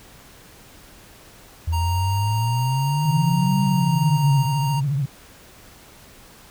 sine exponential two-way sweep, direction up then down, 81 to 196 to 131.2 Hz, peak -19 dBFS, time 1.67-4.46 s, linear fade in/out 10 ms, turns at 3.61 s
square tone, 932.3 Hz, A#5, in tune, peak -26 dBFS, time 1.72-4.81 s, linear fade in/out 20 ms
sine tone with vibrato, 140.4 Hz, C#3, 22 cents sharp, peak -19 dBFS, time 3.05-5.06 s, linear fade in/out 10 ms, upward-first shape triangle, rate 14 Hz, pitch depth 150 cents each way
effects pink hiss -47 dBFS RMS until 6.5 s

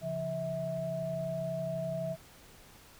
sine tone cluster, 139.2 / 171.1 / 650 Hz, C#3 / F3 / E5, +8 / -35 / -24 cents, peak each -40 / -39 / -34 dBFS, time 0.01-2.17 s, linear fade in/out 50 ms, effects pink hiss -56 dBFS RMS until 2.99 s

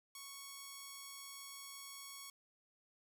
5% pulse tone, 1108.7 Hz, C#6, in tune, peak -37 dBFS, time 0.15-2.3 s, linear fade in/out 2 ms, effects none

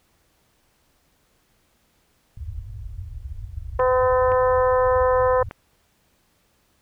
white low-pass noise, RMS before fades -33 dBFS, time 2.37-5.49 s, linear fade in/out 5 ms, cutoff 110 Hz, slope 96 dB/octave
harmonic tone, 254.4 Hz, C4, 48 cents flat, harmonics 2 / 3 / 4 / 5 / 6 / 7, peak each -17 / -29 / -22 / -30 / -36 / -34 dBFS, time 3.79-5.43 s, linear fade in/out 5 ms
clicks, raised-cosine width 0.5 ms, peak -19 dBFS, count 3, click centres 3.797 / 4.319 / 5.511 s
effects pink hiss -64 dBFS RMS until 6.81 s

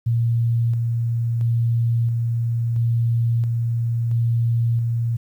sine tone with tremolo, 116.7 Hz, A#2, 2 cents sharp, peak -16 dBFS, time 0.06-5.17 s, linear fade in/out 10 ms, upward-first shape square, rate 0.74 Hz, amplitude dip 25%, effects 9-bit

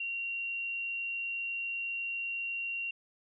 sine tone, 2754 Hz, F7, 25 cents flat, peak -33 dBFS, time 0-2.91 s, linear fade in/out 5 ms, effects none

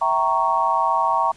sine chord, E diminished seventh, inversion none, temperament equal with one note detuned, 659.3 / 773.6 / 932.3 / 1108.7 Hz, E5 / G5 / Bb5 / Db6, 0 / -23 / 0 / 0 cents, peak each -26 / -24 / -20 / -21 dBFS, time 0.01-1.32 s, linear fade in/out 10 ms, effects pink hiss -50 dBFS RMS until 1.36 s + resampled to 22050 Hz

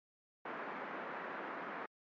white band-pass noise, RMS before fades -44 dBFS, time 0.45-1.86 s, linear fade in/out 5 ms, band 210 to 1700 Hz, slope 24 dB/octave, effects MP3 48 kbps

